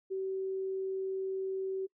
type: tone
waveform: sine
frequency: 382.3 Hz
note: G4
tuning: 43 cents flat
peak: -32 dBFS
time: 0.1-1.87 s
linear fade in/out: 20 ms
effects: noise-tail reverb RT60 0.1 s tail -23 dB re dry